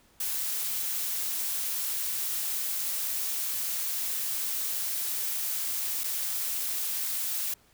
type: noise with dropouts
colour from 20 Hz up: blue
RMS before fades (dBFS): -31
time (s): 0.2-7.54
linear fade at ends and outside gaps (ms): 5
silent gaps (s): 6.036-6.04
effects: pink hiss -62 dBFS RMS until 7.73 s

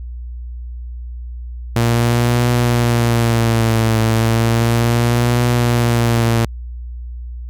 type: tone with vibrato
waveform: sawtooth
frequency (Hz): 116.54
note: A#2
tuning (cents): 0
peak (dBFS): -8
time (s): 1.76-6.45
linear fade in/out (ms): 0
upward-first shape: triangle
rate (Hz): 0.34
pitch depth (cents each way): 72
effects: added 60 Hz sine -25 dBFS peak until 7.49 s + MP3 96 kbps

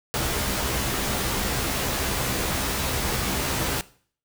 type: noise with comb filter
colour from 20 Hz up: pink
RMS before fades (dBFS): -26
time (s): 0.14-3.81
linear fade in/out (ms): 0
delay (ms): 15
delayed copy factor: +0.6
effects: noise-tail reverb RT60 0.5 s tail -19 dB re dry

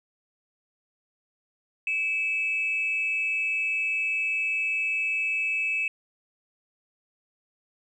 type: tone pair together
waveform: sine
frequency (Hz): 2300 / 2615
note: D7 / E7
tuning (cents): -37 / -15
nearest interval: major second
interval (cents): 222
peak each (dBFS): -32 / -24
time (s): 1.87-5.88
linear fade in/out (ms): 2
effects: tanh soft clip ceiling -17 dBFS

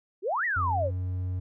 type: exponential two-way sweep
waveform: sine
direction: up then down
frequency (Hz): 339.6 to 2002 to 485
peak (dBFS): -25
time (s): 0.22-0.91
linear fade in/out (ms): 50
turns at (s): 0.45
type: tone with pitch glide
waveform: triangle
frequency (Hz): 89.1 to 91.5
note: F2 to F#2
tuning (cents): +35 to -19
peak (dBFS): -26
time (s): 0.56-1.4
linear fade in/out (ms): 10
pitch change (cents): +46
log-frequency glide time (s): 0.69-0.88
effects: none

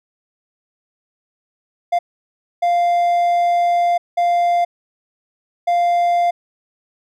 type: tone bursts at uneven times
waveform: triangle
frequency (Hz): 697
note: F5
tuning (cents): -4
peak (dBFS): -11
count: 4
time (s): 1.92-1.99 / 2.62-3.98 / 4.17-4.65 / 5.67-6.31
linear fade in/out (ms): 10
effects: none

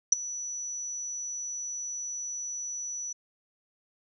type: tone with ADSR envelope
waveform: sine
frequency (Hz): 5920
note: F#8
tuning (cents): 0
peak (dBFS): -13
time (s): 0.12-3.13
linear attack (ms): 6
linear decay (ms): 12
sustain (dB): -20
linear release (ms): 9
effects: none

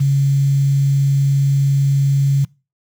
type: tone with quantisation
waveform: sine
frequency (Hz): 138.59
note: C#3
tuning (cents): 0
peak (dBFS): -11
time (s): 0-2.45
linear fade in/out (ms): 10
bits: 6
effects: noise-tail reverb RT60 0.3 s tail -23 dB re dry

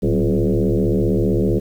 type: tone with frequency modulation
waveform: sine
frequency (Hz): 116.4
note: A#2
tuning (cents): -2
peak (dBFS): -14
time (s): 0.02-1.6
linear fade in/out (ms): 20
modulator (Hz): 75.5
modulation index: 4.9
effects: 8-bit

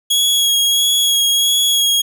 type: tone with vibrato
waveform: sawtooth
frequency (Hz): 3322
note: G#7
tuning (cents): 0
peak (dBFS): -9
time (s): 0.1-2.02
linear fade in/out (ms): 10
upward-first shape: sine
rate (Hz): 1.5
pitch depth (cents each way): 18
effects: none

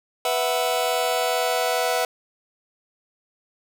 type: chord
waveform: sawtooth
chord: B suspended fourth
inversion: none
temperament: just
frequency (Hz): 493.9 / 658.5 / 740.8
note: B4 / E5 / F#5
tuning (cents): 0 / -2 / +2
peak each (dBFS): -21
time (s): 0.25-2.05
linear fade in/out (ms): 2
effects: none

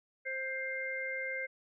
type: harmonic tone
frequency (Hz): 526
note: C5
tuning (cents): +9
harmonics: 1 / 3 / 4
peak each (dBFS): -41 / -40 / -37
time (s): 0.25-1.47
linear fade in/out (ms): 20
effects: none

